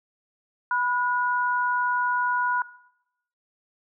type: tone pair together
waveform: sine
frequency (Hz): 987.8 / 1447.3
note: B5 / F#6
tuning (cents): 0 / -39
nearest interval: perfect fifth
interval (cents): 661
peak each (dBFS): -24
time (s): 0.71-2.62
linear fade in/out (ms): 2
effects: noise-tail reverb RT60 0.8 s tail -19 dB re dry